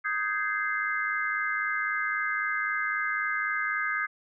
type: chord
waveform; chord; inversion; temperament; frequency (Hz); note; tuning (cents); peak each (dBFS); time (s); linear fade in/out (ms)
sine; Ab major seventh; second; just; 1245.9 / 1557.4 / 1661.2 / 2077; Eb6 / G6 / Ab6 / C7; +2 / -12 / 0 / -13; -32; 0.04-4.07; 20
effects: none